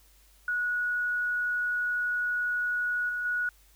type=tone with level steps; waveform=sine; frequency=1461 Hz; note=F#6; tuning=22 cents flat; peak=-26 / -29 / -26 dBFS; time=0.48-3.49 s; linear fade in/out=2 ms; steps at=3.09 / 3.25 s; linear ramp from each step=2 ms; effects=added 50 Hz sine -59 dBFS peak until 3.75 s + white hiss -62 dBFS RMS until 3.75 s